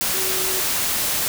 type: tone in noise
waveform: sine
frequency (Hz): 376.8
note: F#4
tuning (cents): +32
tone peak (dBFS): -30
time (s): 0.14-0.6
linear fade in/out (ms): 0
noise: white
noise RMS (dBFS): -22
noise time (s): 0.01-1.28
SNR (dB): -11
effects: none